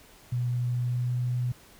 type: tone with pitch glide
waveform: sine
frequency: 122.5 to 123.57 Hz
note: B2 to B2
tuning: -14 to +1 cents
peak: -25 dBFS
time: 0.32-1.52 s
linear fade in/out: 5 ms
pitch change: +15 cents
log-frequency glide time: 0.82-1.13 s
effects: pink hiss -54 dBFS RMS until 1.79 s